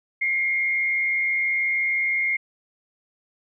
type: tone with frequency modulation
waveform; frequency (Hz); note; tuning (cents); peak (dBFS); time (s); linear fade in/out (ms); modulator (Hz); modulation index
sine; 2133; C7; +33; -20; 0.21-2.37; 10; 120; 0.42
effects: none